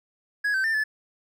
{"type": "tone with pitch steps", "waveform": "triangle", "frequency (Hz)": [1668, 1547, 1793, 1733], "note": ["G#6", "G6", "A6", "A6"], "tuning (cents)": [7, -23, 32, -27], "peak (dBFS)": -20, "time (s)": [0.44, 0.84], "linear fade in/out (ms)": 10, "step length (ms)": 100, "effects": []}